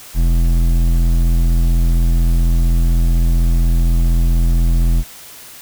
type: tone with hard clipping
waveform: triangle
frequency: 42.11 Hz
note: E1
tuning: 38 cents sharp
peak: -12 dBFS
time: 0.14-5.04 s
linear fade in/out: 50 ms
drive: 15 dB
effects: white hiss -37 dBFS RMS until 5.61 s